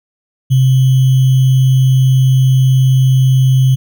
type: tone with sample-and-hold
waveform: sine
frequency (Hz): 130.81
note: C3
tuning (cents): 0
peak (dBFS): -6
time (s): 0.5-3.76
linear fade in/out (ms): 20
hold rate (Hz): 3150
effects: none